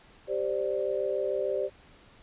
sine chord, G suspended fourth, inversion none, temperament equal with one note detuned, 392 / 523.3 / 590 Hz, G4 / C5 / D5, 0 / 0 / +8 cents, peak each -31 / -31 / -31 dBFS, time 0.27-1.7 s, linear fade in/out 50 ms, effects pink hiss -56 dBFS RMS until 2.22 s + resampled to 8000 Hz

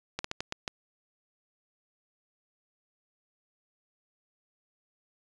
slowing click train, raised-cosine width 0.2 ms, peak -15 dBFS, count 6, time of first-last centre 0.19-0.678 s, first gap 54 ms, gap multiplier 1.3, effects resampled to 22050 Hz

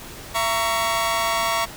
sawtooth chord, A# diminished, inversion second, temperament just, 671.3 / 932.3 / 1118.8 Hz, E5 / A#5 / C#6, +31 / 0 / +16 cents, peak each -21 / -22 / -20 dBFS, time 0.34-1.66 s, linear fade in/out 20 ms, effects pink hiss -38 dBFS RMS until 1.76 s

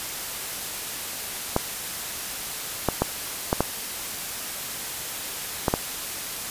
clicks, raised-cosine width 1 ms, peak -5 dBFS, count 7, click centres 1.564 / 2.887 / 3.02 / 3.529 / 3.606 / 5.682 / 5.739 s, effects white hiss -32 dBFS RMS until 6.5 s + resampled to 32000 Hz

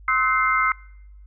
sine tone cluster, 1051 / 1287 / 1512 / 2093 Hz, C6 / E6 / F#6 / C7, +7 / -42 / +37 / 0 cents, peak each -27 / -20 / -26 / -22 dBFS, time 0.08-0.72 s, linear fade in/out 2 ms, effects noise-tail reverb RT60 0.9 s tail -25 dB re dry + added 50 Hz sine -42 dBFS peak until 1.26 s

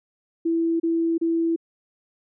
sine tone bursts, 331.3 Hz, E4, 9 cents sharp, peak -19 dBFS, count 3, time 0.45-1.562 s, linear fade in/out 10 ms, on 350 ms, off 31 ms, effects none

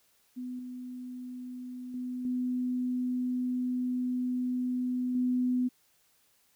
sine tone with level steps, 250.4 Hz, B3, 24 cents sharp, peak -35 / -38 / -33 / -28 / -25 dBFS, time 0.36-5.69 s, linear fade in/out 20 ms, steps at 0.59 / 1.94 / 2.25 / 5.15 s, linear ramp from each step 2 ms, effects white hiss -68 dBFS RMS until 6.55 s

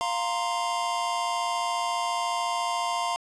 square chord, F suspended fourth, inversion none, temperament equal, 698.5 / 932.3 / 1046.5 Hz, F5 / Bb5 / C6, 0 / 0 / 0 cents, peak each -31 dBFS, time 0.01-3.16 s, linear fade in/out 0 ms, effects resampled to 22050 Hz + 8-bit

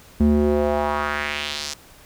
square tone with band-pass filter sweep, 73.7 Hz, D2, 7 cents sharp, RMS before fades -21 dBFS, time 0.2-1.74 s, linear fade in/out 5 ms, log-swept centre 200 to 6000 Hz, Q 2, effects pink hiss -48 dBFS RMS until 2.05 s

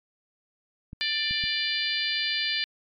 clicks, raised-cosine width 5 ms, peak -27 dBFS, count 3, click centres 0.931 / 1.31 / 1.439 s
harmonic tone, 591 Hz, D5, 11 cents sharp, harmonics 3 / 4 / 5 / 6 / 7 / 8, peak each -32 / -32 / -32 / -32 / -32 / -32 dBFS, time 1.01-2.64 s, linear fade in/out 0 ms
effects MP3 96 kbps

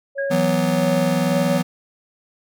sine tone with pitch glide, 554.4 to 562.8 Hz, C#5 to C#5, 0 to +26 cents, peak -21 dBFS, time 0.15-1.61 s, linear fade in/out 50 ms, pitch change +26 cents, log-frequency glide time 1.17-1.39 s
sine tone with exponential decay, 1637 Hz, G#6, 25 cents flat, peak -24 dBFS, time 0.18-0.74 s, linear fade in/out 5 ms, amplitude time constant 120 ms
square chord, E suspended second, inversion none, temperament just, 164.81 / 185.42 / 247.2 Hz, E3 / F#3 / B3, 0 / +4 / +2 cents, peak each -23 dBFS, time 0.3-1.63 s, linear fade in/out 20 ms
effects none

